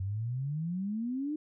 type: exponential sweep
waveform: sine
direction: up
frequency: 92.5 to 311.1 Hz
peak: -31 dBFS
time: 0-1.36 s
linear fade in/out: 5 ms
effects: none